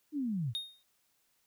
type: linear sweep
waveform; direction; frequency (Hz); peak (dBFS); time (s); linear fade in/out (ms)
sine; down; 310 to 101.2; -31; 0.12-0.54; 50
type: tone with exponential decay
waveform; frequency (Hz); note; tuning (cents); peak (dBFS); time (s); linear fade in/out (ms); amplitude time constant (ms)
triangle; 3705; A#7; -11; -29; 0.55-0.83; 0; 60
effects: white hiss -74 dBFS RMS until 1.46 s